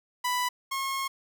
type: tone pair in turn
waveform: sawtooth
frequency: 991 / 1082.4 Hz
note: B5 / C#6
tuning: +6 / -42 cents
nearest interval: major second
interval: 152 cents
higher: second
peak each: -22 / -25 dBFS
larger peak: first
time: 0.24-0.49 / 0.71-1.08 s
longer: second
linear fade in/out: 10 ms
effects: none